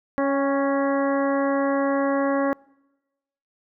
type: harmonic tone with a mistuned harmonic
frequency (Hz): 277.2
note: C#4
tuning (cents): 0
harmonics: 1 / 2 / 3 / 4 / 5 / 6 / 7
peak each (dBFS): -23 / -23 / -31 / -29 / -37 / -34 / -37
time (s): 0.18-2.53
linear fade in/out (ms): 0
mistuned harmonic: 3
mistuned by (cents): -26
effects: noise-tail reverb RT60 1.0 s tail -25 dB re dry